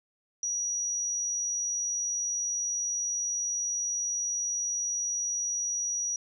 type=tone; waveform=sine; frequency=5800 Hz; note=F#8; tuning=35 cents flat; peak=-28 dBFS; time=0.43-6.16 s; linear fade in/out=2 ms; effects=none